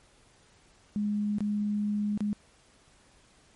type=tone with dropouts; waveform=sine; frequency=207.7 Hz; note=G#3; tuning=in tune; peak=-26 dBFS; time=0.96-2.33 s; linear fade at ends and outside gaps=0 ms; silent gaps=1.384-1.406 / 2.176-2.206 s; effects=pink hiss -61 dBFS RMS until 3.55 s + MP3 48 kbps